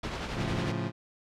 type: noise with tremolo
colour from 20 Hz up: pink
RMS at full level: -33 dBFS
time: 0.03-0.72 s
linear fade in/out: 5 ms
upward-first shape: sine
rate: 11 Hz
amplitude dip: 40%
type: chord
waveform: 25% pulse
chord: A augmented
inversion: none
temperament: equal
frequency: 110 / 138.59 / 174.61 Hz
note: A2 / C#3 / E#3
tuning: 0 / 0 / 0 cents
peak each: -30 / -32 / -31 dBFS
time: 0.34-0.92 s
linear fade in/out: 50 ms
effects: low-pass 4000 Hz 12 dB/octave